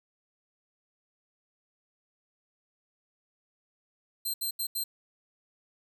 10% pulse tone bursts at uneven times, 4138 Hz, C8, 20 cents flat, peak -23 dBFS, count 4, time 4.25-4.34 / 4.41-4.51 / 4.59-4.67 / 4.75-4.84 s, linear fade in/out 10 ms, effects none

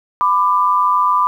sine tone pair together, 999 / 1186 Hz, B5 / D6, +20 / +17 cents, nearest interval minor third, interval 297 cents, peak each -14 dBFS, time 0.21-1.27 s, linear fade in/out 0 ms, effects 8-bit

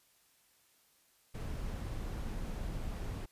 brown noise, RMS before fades -39 dBFS, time 1.34-3.26 s, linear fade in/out 10 ms, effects white hiss -69 dBFS RMS until 3.31 s + resampled to 32000 Hz

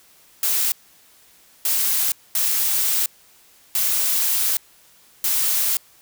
blue noise bursts at uneven times, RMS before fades -20 dBFS, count 5, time 0.43-0.72 / 1.65-2.12 / 2.35-3.06 / 3.75-4.57 / 5.24-5.77 s, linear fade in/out 2 ms, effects white hiss -53 dBFS RMS until 6.01 s

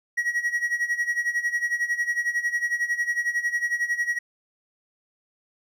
triangle tone with tremolo, 1910 Hz, A#6, 42 cents sharp, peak -18 dBFS, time 0.17-4.19 s, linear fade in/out 10 ms, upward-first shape sine, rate 11 Hz, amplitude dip 80%, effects none

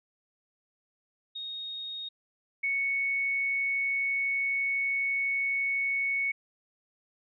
sine tone pair in turn, 3729 / 2217 Hz, A#7 / C#7, 0 / 0 cents, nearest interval major sixth, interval 900 cents, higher first, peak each -35 / -26 dBFS, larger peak second, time 1.35-2.09 / 2.63-6.32 s, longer second, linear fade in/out 10 ms, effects none

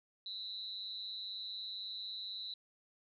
sine tone with amplitude modulation, 3959 Hz, B7, 3 cents sharp, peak -37 dBFS, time 0.26-2.54 s, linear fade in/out 2 ms, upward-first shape sine, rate 204 Hz, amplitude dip 90%, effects none

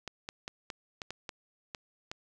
clicks, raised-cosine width 0.2 ms, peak -21 dBFS, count 9, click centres 0.077 / 0.289 / 0.479 / 0.702 / 1.018 / 1.106 / 1.292 / 1.748 / 2.115 s, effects none

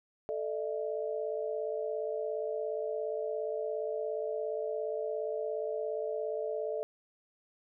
sine chord, A suspended fourth, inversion none, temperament equal with one note detuned, 440 / 602.1 / 659.3 Hz, A4 / D5 / E5, 0 / +43 / 0 cents, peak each -35 / -36 / -40 dBFS, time 0.29-6.83 s, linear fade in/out 0 ms, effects none

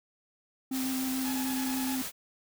triangle tone with vibrato, 261.1 Hz, C4, 3 cents flat, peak -28 dBFS, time 0.71-2.02 s, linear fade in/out 5 ms, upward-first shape square, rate 6.8 Hz, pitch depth 9 cents each way
white noise, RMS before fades -37 dBFS, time 0.71-2.12 s, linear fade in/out 50 ms
sawtooth tone bursts, 848 Hz, G#5, 36 cents sharp, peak -36 dBFS, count 7, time 1.25-1.95 s, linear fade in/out 2 ms, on 82 ms, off 21 ms
effects none

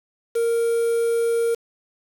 triangle tone with quantisation, 463.9 Hz, A#4, 8 cents flat, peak -16 dBFS, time 0.35-1.55 s, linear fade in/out 10 ms, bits 6, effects none

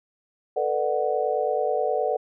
sine chord, B minor seventh, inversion third, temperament just, 444.5 / 493.9 / 592.7 / 740.8 Hz, A4 / B4 / D5 / F#5, +18 / 0 / +16 / +2 cents, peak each -27 dBFS, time 0.56-2.17 s, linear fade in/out 10 ms, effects none

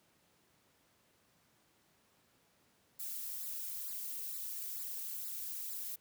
violet noise with flanger, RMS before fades -42 dBFS, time 2.99-5.96 s, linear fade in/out 10 ms, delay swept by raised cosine 0.32 to 3.12 ms, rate 2.2 Hz, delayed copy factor -0.9, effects pink hiss -71 dBFS RMS until 6 s + high-pass 100 Hz 12 dB/octave

